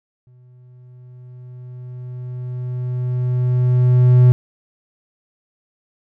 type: tone with exponential growth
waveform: triangle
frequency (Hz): 124.8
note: B2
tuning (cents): +19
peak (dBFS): -4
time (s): 0.27-4.32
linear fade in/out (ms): 0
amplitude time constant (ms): 880
effects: none